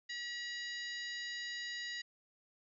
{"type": "harmonic tone with a mistuned harmonic", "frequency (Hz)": 960, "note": "B5", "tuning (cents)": -49, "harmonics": [2, 3, 4, 5, 6, 7], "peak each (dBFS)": [-42, -50, -47, -48, -60, -54], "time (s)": [0.09, 2.02], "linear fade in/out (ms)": 10, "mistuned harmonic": 6, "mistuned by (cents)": -79, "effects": []}